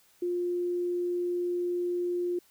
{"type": "tone", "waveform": "sine", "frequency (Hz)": 352.9, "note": "F4", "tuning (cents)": 18, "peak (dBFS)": -27, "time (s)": [0.22, 2.39], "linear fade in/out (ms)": 5, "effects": ["white hiss -63 dBFS RMS until 2.5 s"]}